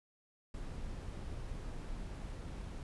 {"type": "noise", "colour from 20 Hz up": "brown", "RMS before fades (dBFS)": -43, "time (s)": [0.54, 2.83], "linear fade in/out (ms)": 2, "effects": ["resampled to 24000 Hz"]}